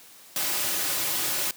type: noise with comb filter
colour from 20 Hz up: white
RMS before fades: -27 dBFS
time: 0.36-1.51 s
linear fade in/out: 2 ms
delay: 4.4 ms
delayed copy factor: -0.55
effects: white hiss -50 dBFS RMS until 1.56 s + high-pass 150 Hz 12 dB/octave